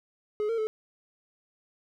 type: tone with pitch steps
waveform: triangle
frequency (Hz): 421.9 / 457.4 / 434.7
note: G#4 / A#4 / A4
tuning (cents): +27 / -33 / -21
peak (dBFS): -24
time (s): 0.4-0.67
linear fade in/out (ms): 0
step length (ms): 90
effects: none